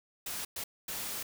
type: noise bursts at uneven times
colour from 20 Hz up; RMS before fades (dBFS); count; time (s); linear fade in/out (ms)
white; -38; 3; 0.26-0.45 / 0.56-0.64 / 0.88-1.23; 5
effects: none